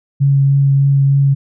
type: tone with vibrato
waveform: sine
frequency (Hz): 138.59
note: C#3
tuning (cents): 0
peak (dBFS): -8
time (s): 0.2-1.35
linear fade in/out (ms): 20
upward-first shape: triangle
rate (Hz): 3.3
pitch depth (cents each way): 12
effects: none